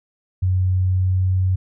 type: tone with pitch glide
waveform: sine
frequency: 92.5 to 93.14 Hz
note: F#2 to F#2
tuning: 0 to +12 cents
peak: -15 dBFS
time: 0.42-1.56 s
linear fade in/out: 10 ms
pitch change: +12 cents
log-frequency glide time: 0.76-1.33 s
effects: none